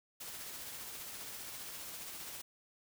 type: noise with tremolo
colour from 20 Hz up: white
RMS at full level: -45 dBFS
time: 0.2-2.42 s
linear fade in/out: 10 ms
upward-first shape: sine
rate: 15 Hz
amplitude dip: 25%
effects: none